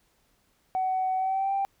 sine tone with pitch glide, 751 to 786.5 Hz, F#5 to G5, +26 to +6 cents, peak -23 dBFS, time 0.75-1.65 s, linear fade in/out 0 ms, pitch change +80 cents, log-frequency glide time 1.16-1.53 s, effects tanh soft clip ceiling -20 dBFS + pink hiss -68 dBFS RMS until 1.8 s

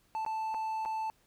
triangle tone with dropouts, 880 Hz, A5, in tune, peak -30 dBFS, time 0.15-1.1 s, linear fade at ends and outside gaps 0 ms, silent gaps 0.25-0.263 / 0.542-0.546 / 0.851-0.858 s, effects pink hiss -69 dBFS RMS until 1.26 s

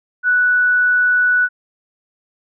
sine tone, 1479 Hz, F#6, 1 cent flat, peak -11 dBFS, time 0.23-1.49 s, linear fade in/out 50 ms, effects none

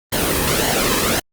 pink noise with flanger, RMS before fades -18 dBFS, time 0.12-1.2 s, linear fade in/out 10 ms, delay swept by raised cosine 0.81 to 1.42 ms, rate 1.8 Hz, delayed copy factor -0.55, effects Opus 32 kbps

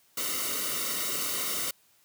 white noise with comb filter, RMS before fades -31 dBFS, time 0.17-1.71 s, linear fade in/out 5 ms, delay 1.2 ms, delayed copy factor -0.8, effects white hiss -64 dBFS RMS until 2.04 s + high-pass 60 Hz 12 dB/octave

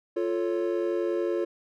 triangle chord, F augmented, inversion none, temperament equal, 349.2 / 440 / 554.4 Hz, F4 / A4 / C#5, 0 / 0 / 0 cents, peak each -25 / -29 / -30 dBFS, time 0.16-1.45 s, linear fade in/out 10 ms, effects none

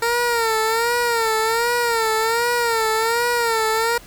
15% pulse tone with vibrato, 459.8 Hz, A#4, 24 cents flat, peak -11 dBFS, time 0.02-3.98 s, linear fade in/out 5 ms, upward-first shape sine, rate 1.3 Hz, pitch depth 81 cents each way, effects pink hiss -44 dBFS RMS until 4.06 s

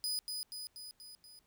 sawtooth tone with echo, 4977 Hz, D#8, in tune, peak -31 dBFS, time 0.04-0.19 s, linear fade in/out 0 ms, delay 240 ms, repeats 5, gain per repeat -4 dB, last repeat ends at 1.39 s, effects pink hiss -74 dBFS RMS until 1.46 s

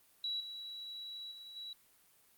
sine tone with level steps, 3910 Hz, B7, 18 cents flat, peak -35 / -43 / -48 / -43 dBFS, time 0.24-1.73 s, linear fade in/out 2 ms, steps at 0.4 / 1.31 / 1.56 s, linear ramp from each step 5 ms, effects white hiss -67 dBFS RMS until 2.37 s + Opus 32 kbps

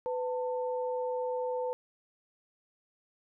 sine tone pair together, 501 / 892.7 Hz, B4 / A5, +25 / +25 cents, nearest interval minor seventh, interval 1000 cents, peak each -31 / -37 dBFS, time 0.06-1.73 s, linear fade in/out 0 ms, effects none

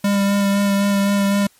square tone with vibrato, 200 Hz, G3, 35 cents sharp, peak -15 dBFS, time 0.04-1.47 s, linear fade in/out 5 ms, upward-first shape sine, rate 3.9 Hz, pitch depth 15 cents each way, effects white hiss -54 dBFS RMS until 1.59 s + MP3 64 kbps

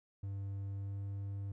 triangle tone with pitch glide, 98.7 to 99.33 Hz, G2 to G2, +12 to +23 cents, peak -36 dBFS, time 0.23-1.52 s, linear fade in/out 5 ms, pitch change +11 cents, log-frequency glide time 0.72-0.98 s, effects none

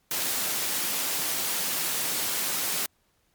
white high-pass noise, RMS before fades -28 dBFS, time 0.11-2.86 s, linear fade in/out 2 ms, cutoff 130 Hz, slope 24 dB/octave, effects pink hiss -69 dBFS RMS until 3.34 s + MP3 96 kbps

